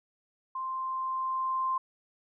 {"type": "tone with level ramp", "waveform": "sine", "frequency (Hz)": 1046.5, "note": "C6", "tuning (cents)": 0, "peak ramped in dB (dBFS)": [-32, -26], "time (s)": [0.55, 1.78], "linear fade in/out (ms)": 5, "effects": []}